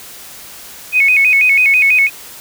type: tone with vibrato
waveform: sine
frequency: 2349 Hz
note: D7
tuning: in tune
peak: -7 dBFS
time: 0.92-2.1 s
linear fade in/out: 50 ms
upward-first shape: square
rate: 6.1 Hz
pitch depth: 110 cents each way
effects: white hiss -34 dBFS RMS until 2.4 s